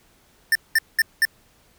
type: tone bursts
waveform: square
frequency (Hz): 1791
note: A6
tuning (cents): +30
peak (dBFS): -15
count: 4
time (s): 0.52-1.252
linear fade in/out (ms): 2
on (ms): 33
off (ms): 200
effects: pink hiss -58 dBFS RMS until 1.78 s